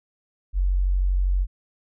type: tone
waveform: sine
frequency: 46.25 Hz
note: F#1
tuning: in tune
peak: -18 dBFS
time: 0.53-1.47 s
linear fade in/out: 50 ms
effects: none